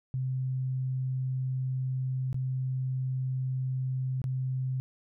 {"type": "tone with dropouts", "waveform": "sine", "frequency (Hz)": 130, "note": "C3", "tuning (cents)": -11, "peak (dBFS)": -28, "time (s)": [0.14, 4.8], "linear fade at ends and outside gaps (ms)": 0, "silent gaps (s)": [[2.329, 2.344], [4.217, 4.241]], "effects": []}